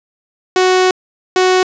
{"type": "tone pair in turn", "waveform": "sawtooth", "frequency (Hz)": [370, 370], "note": ["F#4", "F#4"], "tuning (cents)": [0, 0], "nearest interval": "unison", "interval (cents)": 0, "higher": "neither", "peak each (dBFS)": -5, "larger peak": "neither", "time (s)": [[0.56, 0.91], [1.36, 1.63]], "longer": "first", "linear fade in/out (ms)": 2, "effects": ["resampled to 16000 Hz", "7-bit"]}